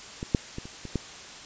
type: clicks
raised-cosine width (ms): 3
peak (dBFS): -19 / -7 / -21 / -28 / -24 / -13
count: 6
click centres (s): 0.229 / 0.348 / 0.584 / 0.655 / 0.853 / 0.957
effects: white hiss -43 dBFS RMS until 1.45 s + resampled to 16000 Hz